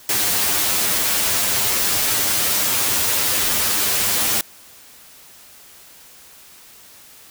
white noise with comb filter, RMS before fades -19 dBFS, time 0.09-4.41 s, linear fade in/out 2 ms, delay 9.9 ms, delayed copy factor +0.8, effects white hiss -45 dBFS RMS until 7.3 s

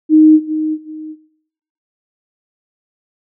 sine tone with echo, 311 Hz, D#4, 1 cent flat, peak -4 dBFS, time 0.09-0.4 s, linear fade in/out 50 ms, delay 380 ms, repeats 2, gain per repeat -11 dB, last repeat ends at 1.16 s, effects noise-tail reverb RT60 0.8 s tail -18 dB re dry

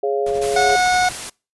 sine chord, Db major, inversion second, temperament just, 415.8 / 554.4 / 693 Hz, Ab4 / Db5 / F5, +2 / 0 / -14 cents, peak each -19 / -24 / -24 dBFS, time 0.03-0.76 s, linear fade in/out 5 ms
pink noise with tremolo, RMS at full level -34 dBFS, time 0.26-1.13 s, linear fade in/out 5 ms, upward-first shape sine, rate 12 Hz, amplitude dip 50%
white noise, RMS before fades -29 dBFS, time 0.41-1.3 s, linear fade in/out 10 ms
harmonic tone, 730 Hz, F#5, 24 cents flat, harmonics 1 / 2 / 3 / 5 / 6 / 7 / 8 / 9, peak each -15 / -21 / -25 / -29 / -31 / -32 / -33 / -34 dBFS, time 0.56-1.09 s, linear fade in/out 5 ms
effects noise-tail reverb RT60 0.3 s tail -25 dB re dry + resampled to 24000 Hz

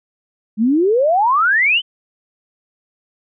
sine exponential sweep, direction up, 204.4 to 3136 Hz, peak -11 dBFS, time 0.57-1.82 s, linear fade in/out 50 ms, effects none

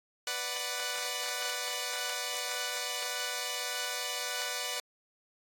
5% pulse chord, B minor, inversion none, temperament equal, 493.9 / 587.3 / 740 Hz, B4 / D5 / F#5, 0 / 0 / 0 cents, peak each -26 dBFS, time 0.27-4.8 s, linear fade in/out 2 ms, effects AAC 64 kbps

